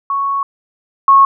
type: tone pair in turn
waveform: sine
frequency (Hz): 1108.7 / 1096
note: C#6 / C#6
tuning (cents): 0 / -20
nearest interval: unison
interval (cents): 20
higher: first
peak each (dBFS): -14 / -4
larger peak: second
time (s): 0.1-0.43 / 1.08-1.25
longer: first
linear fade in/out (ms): 2
effects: none